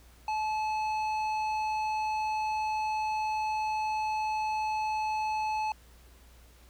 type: tone with tanh clipping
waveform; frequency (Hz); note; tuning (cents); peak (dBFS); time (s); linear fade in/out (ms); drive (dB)
triangle; 863; A5; -34; -30; 0.28-5.72; 2; 15
effects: added 60 Hz sine -55 dBFS peak until 6.69 s + pink hiss -60 dBFS RMS until 6.69 s